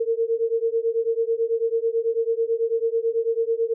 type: beating tone pair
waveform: sine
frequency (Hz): 453.1 / 462.2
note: A#4 / A#4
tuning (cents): -49 / -15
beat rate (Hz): 9.1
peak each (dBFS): -23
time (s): 0-3.74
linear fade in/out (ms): 10
effects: none